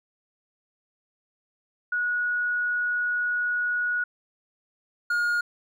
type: tone pair in turn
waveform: sine / triangle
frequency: 1458 / 1428.8 Hz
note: F#6 / F6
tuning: -26 / +39 cents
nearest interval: unison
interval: 35 cents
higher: first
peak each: -23 / -20 dBFS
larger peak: second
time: 1.92-4.04 / 5.1-5.41 s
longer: first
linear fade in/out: 5 ms
effects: none